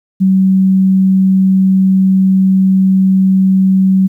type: tone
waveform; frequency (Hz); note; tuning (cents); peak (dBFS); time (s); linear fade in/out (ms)
sine; 190; F#3; +46; -6; 0.2-4.08; 20
effects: 8-bit